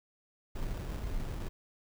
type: noise with sample-and-hold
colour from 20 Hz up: brown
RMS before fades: -36 dBFS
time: 0.55-1.49 s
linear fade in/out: 10 ms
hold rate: 2100 Hz
effects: none